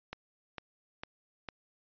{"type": "click train", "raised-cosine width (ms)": 0.3, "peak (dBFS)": -23, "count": 4, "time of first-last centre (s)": [0.13, 1.487], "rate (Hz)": 2.21, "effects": ["resampled to 11025 Hz"]}